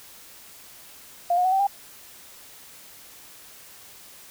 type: tone with pitch steps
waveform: sine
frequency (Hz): 698.5 / 722.3 / 746.9 / 772.4 / 798.7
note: F5 / F#5 / F#5 / G5 / G5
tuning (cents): 0 / -42 / +16 / -26 / +32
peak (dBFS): -18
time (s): 1.3-1.67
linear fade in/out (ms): 5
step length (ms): 74
effects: white hiss -47 dBFS RMS until 4.3 s